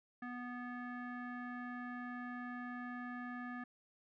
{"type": "tone with low-pass filter", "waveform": "square", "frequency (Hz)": 245.6, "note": "B3", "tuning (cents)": -9, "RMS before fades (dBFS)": -45, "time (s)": [0.22, 3.64], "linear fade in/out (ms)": 5, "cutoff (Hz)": 1600, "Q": 5.6, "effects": []}